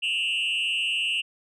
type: tone with frequency modulation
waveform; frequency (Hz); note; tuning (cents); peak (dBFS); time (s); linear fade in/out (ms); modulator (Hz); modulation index
sine; 2794; F7; 0; -21; 0.02-1.22; 20; 166; 1.1
effects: tanh soft clip ceiling -22 dBFS